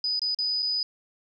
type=tone with dropouts; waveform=sine; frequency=4978 Hz; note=D#8; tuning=in tune; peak=-24 dBFS; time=0.04-0.83 s; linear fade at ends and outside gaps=2 ms; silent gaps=0.194-0.217 / 0.347-0.387 / 0.623-0.627 s; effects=none